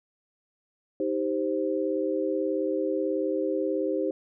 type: chord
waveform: sine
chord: C minor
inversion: first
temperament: just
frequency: 314 / 392.4 / 523.3 Hz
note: Eb4 / G4 / C5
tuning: +16 / +2 / 0 cents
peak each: -29 dBFS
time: 1-4.11 s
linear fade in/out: 2 ms
effects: none